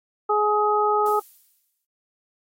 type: harmonic tone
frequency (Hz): 420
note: G#4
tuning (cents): +19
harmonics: 1 / 2 / 3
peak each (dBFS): -22 / -22 / -22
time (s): 0.29-1.2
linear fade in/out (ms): 10
type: noise with exponential decay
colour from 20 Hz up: violet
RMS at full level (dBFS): -37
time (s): 1.06-1.85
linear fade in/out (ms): 0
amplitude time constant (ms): 170
effects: AAC 48 kbps